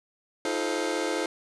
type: chord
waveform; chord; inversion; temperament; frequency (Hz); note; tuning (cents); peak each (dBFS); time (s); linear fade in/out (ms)
sawtooth; F dominant seventh; third; just; 314.3 / 349.2 / 436.5 / 523.8; Eb4 / F4 / A4 / C5; +18 / 0 / -14 / +2; -28; 0.45-1.26; 2
effects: resampled to 22050 Hz + 8-bit

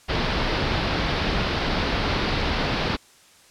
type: low-pass noise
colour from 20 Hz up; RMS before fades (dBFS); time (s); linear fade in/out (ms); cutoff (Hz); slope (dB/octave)
pink; -24; 0.08-2.97; 20; 4900; 48
effects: white hiss -53 dBFS RMS until 3.5 s + low-pass 9000 Hz 12 dB/octave

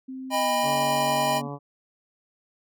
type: tone with pitch glide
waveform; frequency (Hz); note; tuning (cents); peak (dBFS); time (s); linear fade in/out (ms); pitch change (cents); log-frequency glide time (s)
sine; 261.6 to 241.3; C4 to B3; 0 to -40; -33; 0.08-1.48; 10; -140; 0.34-0.57
type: chord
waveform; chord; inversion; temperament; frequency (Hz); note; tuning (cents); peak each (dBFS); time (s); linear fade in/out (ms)
square; Eb augmented; none; equal with one note detuned; 622.3 / 803.7 / 987.8; Eb5 / G5 / B5; 0 / +43 / 0; -27; 0.3-1.42; 50
type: harmonic tone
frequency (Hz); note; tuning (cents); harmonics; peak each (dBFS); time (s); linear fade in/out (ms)
142.6; C#3; +49; 1 / 2 / 3 / 4 / 5 / 6 / 7 / 8; -35 / -38 / -40 / -41 / -42 / -43 / -43 / -44; 0.62-1.59; 50
effects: none

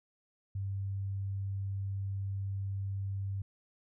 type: tone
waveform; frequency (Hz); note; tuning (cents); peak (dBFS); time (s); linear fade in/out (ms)
sine; 98; G2; 0; -33; 0.55-3.42; 5
effects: none

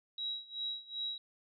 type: tone with tremolo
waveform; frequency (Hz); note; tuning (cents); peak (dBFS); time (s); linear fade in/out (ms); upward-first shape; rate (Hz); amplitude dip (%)
sine; 3860; B7; -40; -34; 0.18-1.18; 2; sine; 2.6; 90
effects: none

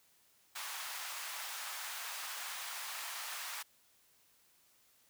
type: high-pass noise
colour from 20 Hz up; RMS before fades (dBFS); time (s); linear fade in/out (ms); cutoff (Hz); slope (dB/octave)
pink; -43; 0.55-3.63; 10; 880; 24
effects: white hiss -69 dBFS RMS until 5.09 s

